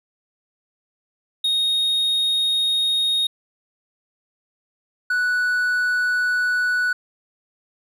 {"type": "tone pair in turn", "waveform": "triangle", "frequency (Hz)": [3727, 1479.1], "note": ["A#7", "F#6"], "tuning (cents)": [-1, -1], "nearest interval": "octave + major third", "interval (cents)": 1600, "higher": "first", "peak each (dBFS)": -16, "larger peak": "neither", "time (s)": [[1.44, 3.27], [5.1, 6.93]], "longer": "neither", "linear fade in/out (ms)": 5, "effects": []}